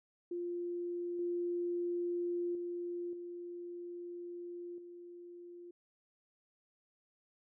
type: tone with level steps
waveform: sine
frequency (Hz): 349.2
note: F4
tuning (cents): 0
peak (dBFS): -36 / -33 / -37 / -42 / -48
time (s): 0.31-5.71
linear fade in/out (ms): 5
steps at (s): 1.19 / 2.55 / 3.13 / 4.78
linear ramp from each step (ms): 2
effects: none